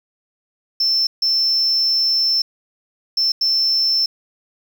sine tone bursts at uneven times, 5330 Hz, E8, 18 cents sharp, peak -13 dBFS, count 4, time 0.8-1.07 / 1.22-2.42 / 3.17-3.32 / 3.41-4.06 s, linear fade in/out 5 ms, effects tanh soft clip ceiling -11 dBFS + 7-bit

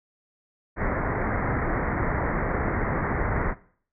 pink low-pass noise, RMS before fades -26 dBFS, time 0.76-3.55 s, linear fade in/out 50 ms, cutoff 2100 Hz, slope 96 dB/octave, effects noise-tail reverb RT60 0.5 s tail -18 dB re dry

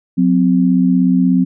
sine tone pair together, 181.96 / 258.6 Hz, F#3 / C4, -29 / -20 cents, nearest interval tritone, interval 609 cents, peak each -12 dBFS, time 0.17-1.45 s, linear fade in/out 20 ms, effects none

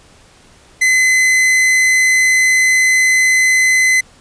45% pulse tone, 2036 Hz, C7, 48 cents flat, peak -9 dBFS, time 0.81-4.01 s, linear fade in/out 10 ms, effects pink hiss -46 dBFS RMS until 4.2 s + resampled to 22050 Hz

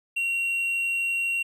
triangle tone, 2746 Hz, F7, 30 cents flat, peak -22 dBFS, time 0.16-1.43 s, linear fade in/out 10 ms, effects none

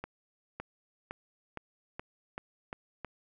accelerating click train, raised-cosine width 0.5 ms, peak -23 dBFS, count 8, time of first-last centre 0.04-3.047 s, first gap 560 ms, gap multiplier 0.91, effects none

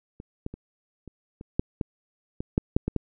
clicks, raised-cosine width 3 ms, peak -27 / -18 / -25 / -29 / -26 / -9 / -14 / -18 / -8 / -6 / -13 / -12 dBFS, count 12, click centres 0.201 / 0.464 / 0.54 / 1.077 / 1.411 / 1.595 / 1.812 / 2.405 / 2.579 / 2.765 / 2.88 / 2.963 s, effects none

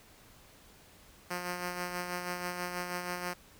5% pulse tone with tremolo, 178 Hz, F3, 33 cents sharp, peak -22 dBFS, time 1.3-3.34 s, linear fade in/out 10 ms, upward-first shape sine, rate 6.2 Hz, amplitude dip 45%, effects pink hiss -58 dBFS RMS until 3.59 s

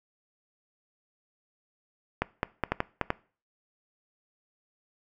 clicks, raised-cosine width 0.5 ms, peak -10 dBFS, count 7, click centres 2.22 / 2.431 / 2.637 / 2.72 / 2.804 / 3.013 / 3.104 s, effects noise-tail reverb RT60 0.4 s tail -21 dB re dry

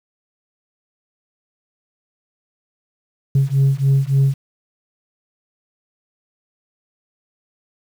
sine beating tone pair, 135.1 / 138.6 Hz, C#3 / C#3, -44 / 0 cents, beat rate 3.5 Hz, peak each -14 dBFS, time 3.35-4.34 s, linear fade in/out 5 ms, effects tanh soft clip ceiling -9 dBFS + 7-bit

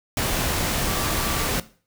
sine tone in noise, 1160 Hz, D6, 22 cents flat, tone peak -33 dBFS, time 0.87-1.47 s, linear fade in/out 2 ms, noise pink, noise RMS -24 dBFS, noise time 0.17-1.6 s, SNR -12 dB, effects noise-tail reverb RT60 0.4 s tail -17 dB re dry

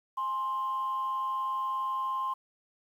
sine tone pair together, 835 / 1052 Hz, G#5 / C6, +9 / +9 cents, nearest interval major third, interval 400 cents, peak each -39 / -28 dBFS, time 0.17-2.34 s, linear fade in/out 10 ms, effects tanh soft clip ceiling -25 dBFS + 10-bit

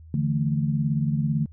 sine chord, D suspended second, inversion none, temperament equal, 146.83 / 164.81 / 220 Hz, D3 / E3 / A3, 0 / 0 / 0 cents, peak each -23 / -28 / -27 dBFS, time 0.14-1.46 s, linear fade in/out 2 ms, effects added 80 Hz sine -43 dBFS peak until 1.52 s

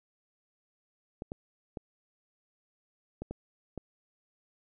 clicks, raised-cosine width 2 ms, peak -24 dBFS, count 6, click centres 1.221 / 1.319 / 1.772 / 3.22 / 3.31 / 3.777 s, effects none

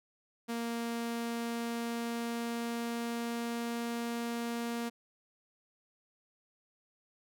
sawtooth tone with pitch glide, 233.1 to 234.7 Hz, A#3 to A#3, 0 to +12 cents, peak -30 dBFS, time 0.48-4.9 s, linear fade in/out 20 ms, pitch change +12 cents, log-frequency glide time 0.66-3.98 s, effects none

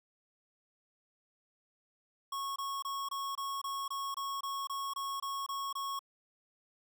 square tone bursts, 1100 Hz, C#6, 14 cents flat, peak -36 dBFS, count 14, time 2.32-5.992 s, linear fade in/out 5 ms, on 240 ms, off 24 ms, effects none

